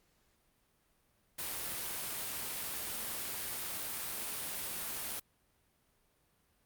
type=noise; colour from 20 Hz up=white; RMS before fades=-39 dBFS; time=1.38-5.2 s; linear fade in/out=10 ms; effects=pink hiss -73 dBFS RMS until 6.65 s + Opus 48 kbps